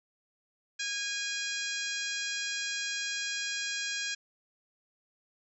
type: harmonic tone with a mistuned harmonic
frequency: 820 Hz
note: G#5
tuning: 22 cents flat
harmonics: 2 / 3 / 4 / 5 / 6 / 7 / 8 / 9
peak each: -37 / -39 / -40 / -41 / -42 / -42 / -43 / -44 dBFS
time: 0.79-4.15 s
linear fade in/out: 10 ms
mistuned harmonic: 7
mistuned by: -24 cents
effects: none